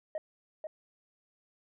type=tone with echo; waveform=sine; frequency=622.3 Hz; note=D#5; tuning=in tune; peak=-30 dBFS; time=0.15-0.18 s; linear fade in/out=2 ms; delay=490 ms; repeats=1; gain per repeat=-5 dB; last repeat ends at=0.67 s; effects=tanh soft clip ceiling -31 dBFS